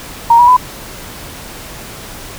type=tone with pitch steps; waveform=sine; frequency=932.3 / 966.3 / 1001.5 Hz; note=A#5 / B5 / B5; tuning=0 / -38 / +24 cents; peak=-3 dBFS; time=0.3-0.567 s; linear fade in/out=5 ms; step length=89 ms; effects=pink hiss -30 dBFS RMS until 2.38 s